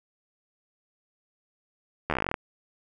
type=slowing click train; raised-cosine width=0.5 ms; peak=-11 dBFS; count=14; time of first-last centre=2.1-2.342 s; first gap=12 ms; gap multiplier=1.07; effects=none